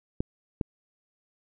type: clicks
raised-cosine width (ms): 3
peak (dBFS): -14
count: 2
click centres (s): 0.205 / 0.612
effects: none